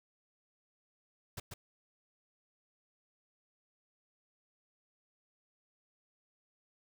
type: noise with echo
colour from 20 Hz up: pink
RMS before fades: -42 dBFS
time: 1.37-1.4 s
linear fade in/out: 5 ms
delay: 140 ms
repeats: 1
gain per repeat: -3 dB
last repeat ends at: 1.54 s
effects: none